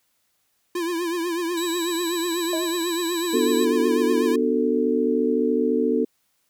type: tone with vibrato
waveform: square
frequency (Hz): 342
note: F4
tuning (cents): -36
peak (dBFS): -24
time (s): 0.75-4.36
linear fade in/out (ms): 5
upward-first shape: triangle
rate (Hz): 8.1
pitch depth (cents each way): 96
type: tone with pitch glide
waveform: 25% pulse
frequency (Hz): 3900 to 3925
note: B7 to B7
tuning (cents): -23 to -11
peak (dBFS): -25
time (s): 1.57-3.65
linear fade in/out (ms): 5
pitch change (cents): +12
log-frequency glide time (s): 1.82-2
type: tone with exponential decay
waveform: sine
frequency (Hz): 637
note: D#5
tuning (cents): +41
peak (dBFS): -24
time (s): 2.53-2.89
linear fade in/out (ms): 2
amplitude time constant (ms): 77
type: chord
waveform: sine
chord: B minor seventh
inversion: none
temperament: just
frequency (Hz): 246.9 / 296.3 / 370.4 / 444.5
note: B3 / D4 / F#4 / A4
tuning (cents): 0 / +15 / +2 / +18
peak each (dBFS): -23 / -25 / -27 / -22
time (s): 3.33-6.05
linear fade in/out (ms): 10
effects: white hiss -69 dBFS RMS until 6.49 s